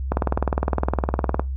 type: click train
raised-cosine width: 1 ms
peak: -6 dBFS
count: 26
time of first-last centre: 0.12-1.396 s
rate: 19.6 Hz
effects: noise-tail reverb RT60 0.2 s tail -20 dB re dry + added 66 Hz sine -24 dBFS peak until 1.56 s